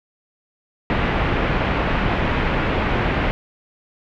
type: low-pass noise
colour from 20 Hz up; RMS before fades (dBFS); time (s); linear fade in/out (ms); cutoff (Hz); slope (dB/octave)
pink; -20; 0.9-3.31; 0; 2700; 24
effects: none